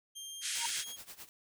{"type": "tone with pitch glide", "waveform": "20% pulse", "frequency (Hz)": [3186, 3266], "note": ["G7", "G#7"], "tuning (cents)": [27, -30], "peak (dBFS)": -37, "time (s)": [0.15, 0.97], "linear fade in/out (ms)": 20, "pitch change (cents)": 43, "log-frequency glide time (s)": [0.29, 0.82]}
{"type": "band-pass noise", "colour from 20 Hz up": "white", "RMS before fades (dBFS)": -37, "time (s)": [0.41, 0.85], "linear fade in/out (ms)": 50, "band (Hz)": [1500, 9700], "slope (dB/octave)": 48}
{"type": "tone with exponential growth", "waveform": "square", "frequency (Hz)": 932.3, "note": "A#5", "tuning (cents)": 0, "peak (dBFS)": -33, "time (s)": [0.54, 0.66], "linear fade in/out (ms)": 5, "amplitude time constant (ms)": 24}
{"type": "noise with tremolo", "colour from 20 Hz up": "white", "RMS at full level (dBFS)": -47, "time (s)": [0.55, 1.29], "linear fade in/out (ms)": 0, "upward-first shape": "sine", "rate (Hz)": 9.4, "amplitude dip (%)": 85}
{"effects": []}